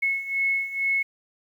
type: beating tone pair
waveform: sine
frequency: 2188 / 2190.2 Hz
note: C#7 / C#7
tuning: -23 / -21 cents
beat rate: 2.2 Hz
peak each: -28 / -24 dBFS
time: 0.02-1.03 s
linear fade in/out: 10 ms
effects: 9-bit